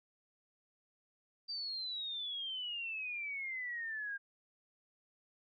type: exponential sweep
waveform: sine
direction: down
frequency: 4699 to 1600 Hz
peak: -38 dBFS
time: 1.48-4.18 s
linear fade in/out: 20 ms
effects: none